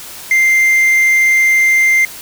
triangle tone, 2093 Hz, C7, in tune, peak -6 dBFS, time 0.31-2.05 s, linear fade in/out 2 ms, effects white hiss -31 dBFS RMS until 2.21 s

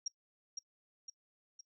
sine tone with echo, 5620 Hz, F8, 10 cents sharp, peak -34 dBFS, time 0.06-0.08 s, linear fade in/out 5 ms, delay 510 ms, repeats 3, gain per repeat -5 dB, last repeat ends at 1.61 s, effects noise-tail reverb RT60 0.1 s tail -22 dB re dry

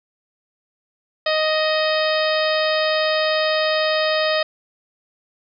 harmonic tone with a mistuned harmonic, 622.3 Hz, D#5, in tune, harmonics 1 / 2 / 3 / 4 / 5 / 6 / 7 / 8, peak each -19 / -26 / -25 / -29 / -30 / -28 / -31 / -30 dBFS, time 1.26-4.43 s, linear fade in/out 5 ms, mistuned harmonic 4, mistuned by +35 cents, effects none

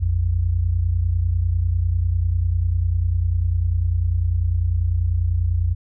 sine tone pair together, 57.23 / 87.31 Hz, A#1 / F2, -31 / 0 cents, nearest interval perfect fifth, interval 731 cents, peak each -22 / -18 dBFS, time 0-5.75 s, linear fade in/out 20 ms, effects none

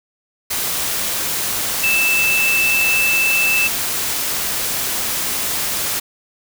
sine tone in noise, 2641 Hz, E7, 3 cents sharp, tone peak -14 dBFS, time 1.83-3.68 s, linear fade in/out 10 ms, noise white, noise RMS -21 dBFS, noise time 0.5-6 s, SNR +4 dB, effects none

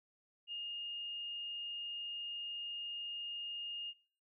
sine tone, 2837 Hz, F7, 27 cents sharp, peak -40 dBFS, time 0.47-3.94 s, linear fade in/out 50 ms, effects noise-tail reverb RT60 0.5 s tail -24 dB re dry

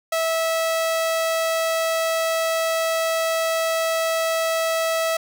sawtooth tone, 652 Hz, E5, 19 cents flat, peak -16 dBFS, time 0.12-5.17 s, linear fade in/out 5 ms, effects none

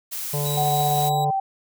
blue noise, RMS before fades -30 dBFS, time 0.11-1.1 s, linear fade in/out 20 ms
harmonic tone, 145.6 Hz, D3, 15 cents flat, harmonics 1 / 3 / 4 / 5 / 6 / 7, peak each -24 / -31 / -33 / -38 / -39 / -39 dBFS, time 0.33-1.31 s, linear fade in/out 10 ms
sawtooth tone with tremolo, 3900 Hz, B7, 23 cents flat, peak -27 dBFS, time 0.45-1.25 s, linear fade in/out 10 ms, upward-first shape sine, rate 3.7 Hz, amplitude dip 25%
sine tone with pitch glide, 744 to 776.5 Hz, F#5 to G5, +9 to -17 cents, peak -20 dBFS, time 0.57-1.4 s, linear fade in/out 5 ms, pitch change +74 cents, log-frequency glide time 1.01-1.18 s
effects none

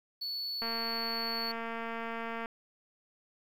triangle tone, 4435 Hz, C#8, in tune, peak -33 dBFS, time 0.21-1.52 s, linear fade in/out 10 ms
click train, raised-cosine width 0.5 ms, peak -24 dBFS, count 422, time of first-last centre 0.62-2.458 s, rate 229 Hz
effects 10-bit

